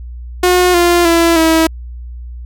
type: tone with pitch steps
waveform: sawtooth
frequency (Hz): 360.8 / 347.9 / 335.5 / 323.5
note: F#4 / F4 / E4 / E4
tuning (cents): -44 / -7 / +31 / -32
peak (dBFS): -4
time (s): 0.43-1.67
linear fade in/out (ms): 5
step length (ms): 310
effects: added 60 Hz sine -25 dBFS peak until 2.45 s